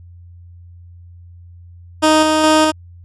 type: tone with tremolo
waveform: 15% pulse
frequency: 311.1 Hz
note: D#4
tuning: in tune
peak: -3 dBFS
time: 2.02-2.72 s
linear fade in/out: 20 ms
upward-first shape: square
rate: 2.4 Hz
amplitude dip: 30%
effects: added 87 Hz sine -37 dBFS peak until 3.04 s + resampled to 24000 Hz